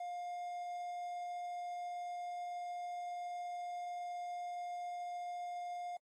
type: tone with quantisation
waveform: triangle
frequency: 707 Hz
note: F5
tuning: 21 cents sharp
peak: -38 dBFS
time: 0-5.97 s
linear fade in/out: 5 ms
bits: 11
effects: AAC 32 kbps